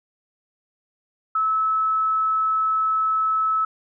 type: tone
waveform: sine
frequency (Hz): 1300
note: E6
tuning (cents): -24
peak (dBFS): -18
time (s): 1.35-3.65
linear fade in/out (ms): 5
effects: none